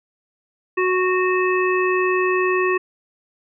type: harmonic tone with a mistuned harmonic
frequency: 368.2 Hz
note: F#4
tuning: 8 cents flat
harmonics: 1 / 3 / 5 / 7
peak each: -18 / -23 / -25 / -26 dBFS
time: 0.77-2.78 s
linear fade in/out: 10 ms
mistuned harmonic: 7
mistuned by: +15 cents
effects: none